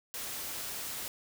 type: noise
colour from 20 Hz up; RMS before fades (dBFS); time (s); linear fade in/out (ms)
white; -39; 0.14-1.08; 0
effects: none